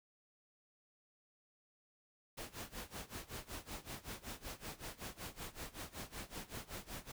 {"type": "noise with tremolo", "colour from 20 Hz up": "pink", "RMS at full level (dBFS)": -45, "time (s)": [2.37, 7.12], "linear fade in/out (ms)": 10, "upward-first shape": "sine", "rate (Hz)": 5.3, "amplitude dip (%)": 90, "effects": []}